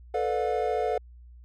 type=chord; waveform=triangle; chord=B half-diminished seventh; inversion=third; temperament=equal with one note detuned; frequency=440 / 493.9 / 587.3 / 716.4 Hz; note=A4 / B4 / D5 / F5; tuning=0 / 0 / 0 / +44 cents; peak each=-27 / -29 / -31 / -27 dBFS; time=0.14-0.98 s; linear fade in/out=5 ms; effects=added 60 Hz sine -46 dBFS peak until 1.44 s